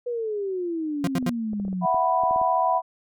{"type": "exponential sweep", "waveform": "sine", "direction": "down", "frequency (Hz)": [493.8, 174.61], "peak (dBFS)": -25, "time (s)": [0.06, 1.86], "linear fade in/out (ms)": 10}
{"type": "tone bursts", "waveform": "40% pulse", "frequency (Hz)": 174.6, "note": "F3", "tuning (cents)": 0, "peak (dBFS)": -21, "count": 3, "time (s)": [1.04, 1.296], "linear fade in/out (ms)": 2, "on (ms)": 34, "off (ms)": 77}
{"type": "clicks", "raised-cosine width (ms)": 2, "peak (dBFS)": -26, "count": 11, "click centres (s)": [1.227, 1.533, 1.599, 1.651, 1.681, 1.729, 1.945, 2.236, 2.31, 2.361, 2.415]}
{"type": "chord", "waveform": "sine", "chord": "E suspended second", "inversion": "none", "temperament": "equal with one note detuned", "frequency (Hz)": [663.5, 740, 987.8], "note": ["E5", "F#5", "B5"], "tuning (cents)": [11, 0, 0], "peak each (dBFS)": [-25, -23, -22], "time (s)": [1.81, 2.82], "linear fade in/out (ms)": 50}
{"effects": []}